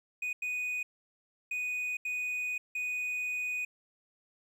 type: tone bursts at uneven times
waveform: triangle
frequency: 2483 Hz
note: D#7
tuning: 4 cents flat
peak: -30 dBFS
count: 5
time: 0.22-0.33 / 0.42-0.83 / 1.51-1.97 / 2.05-2.58 / 2.75-3.65 s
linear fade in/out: 5 ms
effects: 11-bit